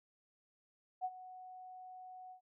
sine tone with ADSR envelope, 740 Hz, F#5, in tune, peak -33 dBFS, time 1.01-2.41 s, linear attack 36 ms, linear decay 49 ms, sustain -16 dB, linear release 99 ms, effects none

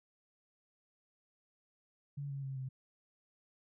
sine tone with pitch steps, 142.1 / 138.37 / 134.75 / 131.21 Hz, C#3 / C#3 / C#3 / C3, +43 / -3 / -49 / +5 cents, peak -38 dBFS, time 2.17-2.69 s, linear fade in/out 10 ms, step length 130 ms, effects none

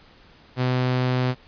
sawtooth tone, 126.8 Hz, B2, 46 cents sharp, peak -16 dBFS, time 0.56-1.35 s, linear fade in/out 50 ms, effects pink hiss -52 dBFS RMS until 1.47 s + resampled to 11025 Hz

